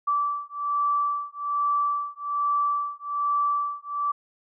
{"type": "beating tone pair", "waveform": "sine", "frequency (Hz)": [1160, 1161.2], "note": ["D6", "D6"], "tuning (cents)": [-22, -20], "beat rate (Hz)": 1.2, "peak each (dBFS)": [-26, -26], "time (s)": [0.07, 4.12], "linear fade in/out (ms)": 10, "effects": []}